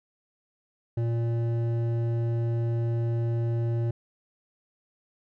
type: tone with hard clipping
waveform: sine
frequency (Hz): 116.54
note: A#2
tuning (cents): 0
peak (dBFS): -26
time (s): 0.97-3.91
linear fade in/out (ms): 5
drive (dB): 10
effects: none